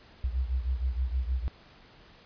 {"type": "beating tone pair", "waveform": "sine", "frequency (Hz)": [61.8, 68.2], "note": ["B1", "C#2"], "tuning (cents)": [2, -28], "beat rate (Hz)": 6.4, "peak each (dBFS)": [-28, -32], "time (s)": [0.24, 1.48], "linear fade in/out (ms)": 0, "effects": ["pink hiss -55 dBFS RMS until 2.25 s", "resampled to 11025 Hz"]}